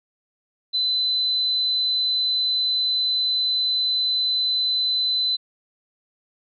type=tone; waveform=sine; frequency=4025 Hz; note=B7; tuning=32 cents sharp; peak=-19 dBFS; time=0.73-5.37 s; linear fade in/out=20 ms; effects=none